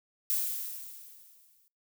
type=noise with exponential decay; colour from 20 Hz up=violet; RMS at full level=-28 dBFS; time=0.3-1.68 s; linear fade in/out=0 ms; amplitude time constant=300 ms; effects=noise-tail reverb RT60 0.3 s tail -25 dB re dry